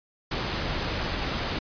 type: noise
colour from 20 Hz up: pink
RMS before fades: -29 dBFS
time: 0.31-1.59 s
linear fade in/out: 5 ms
effects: resampled to 11025 Hz